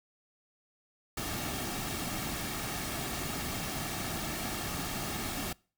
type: noise with comb filter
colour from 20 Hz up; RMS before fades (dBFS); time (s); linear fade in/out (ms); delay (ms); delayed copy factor
pink; -36; 1.17-5.53; 5; 2; -0.5
effects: noise-tail reverb RT60 0.4 s tail -25 dB re dry